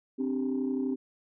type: chord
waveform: sine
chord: C suspended second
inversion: none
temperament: equal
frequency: 261.6 / 293.7 / 392 Hz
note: C4 / D4 / G4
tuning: 0 / 0 / 0 cents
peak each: -28 / -34 / -34 dBFS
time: 0.18-0.96 s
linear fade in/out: 20 ms
effects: tanh soft clip ceiling -21 dBFS